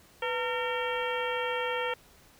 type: harmonic tone with a mistuned harmonic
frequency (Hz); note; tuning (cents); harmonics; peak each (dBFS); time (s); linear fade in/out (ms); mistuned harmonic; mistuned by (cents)
457; A#4; -34; 1 / 2 / 3 / 4 / 5 / 6 / 7; -32 / -35 / -37 / -38 / -39 / -40 / -40; 0.22-1.94; 5; 1; +140
effects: pink hiss -58 dBFS RMS until 2.39 s